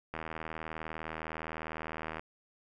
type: click train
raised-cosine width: 0.5 ms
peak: -23 dBFS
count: 165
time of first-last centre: 0.14-2.195 s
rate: 79.8 Hz
effects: none